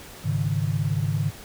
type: chord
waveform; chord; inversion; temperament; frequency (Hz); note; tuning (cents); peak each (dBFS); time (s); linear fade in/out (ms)
sine; Ab suspended fourth; none; equal with one note detuned; 103.83 / 138.03 / 155.56; Ab2 / Db3 / Eb3; 0 / -7 / 0; -26; 0.24-1.31; 20
effects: pink hiss -43 dBFS RMS until 1.44 s